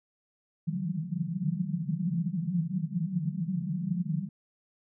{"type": "band-pass noise", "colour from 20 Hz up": "white", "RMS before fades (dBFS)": -31, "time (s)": [0.67, 4.29], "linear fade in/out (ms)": 10, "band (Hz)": [150, 190], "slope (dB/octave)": 96, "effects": []}